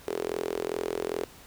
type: tone with high-pass filter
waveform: sawtooth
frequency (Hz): 42.48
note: F1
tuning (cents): -47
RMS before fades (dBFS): -32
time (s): 0.07-1.24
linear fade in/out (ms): 0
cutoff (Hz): 410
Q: 6
effects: pink hiss -51 dBFS RMS until 1.46 s